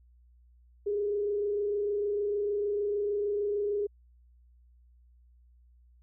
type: tone with frequency modulation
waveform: sine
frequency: 410.8 Hz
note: G#4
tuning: 19 cents flat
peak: -27 dBFS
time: 0.86-3.87 s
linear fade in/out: 10 ms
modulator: 26.6 Hz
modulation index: 0.39
effects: added 60 Hz sine -57 dBFS peak until 6.02 s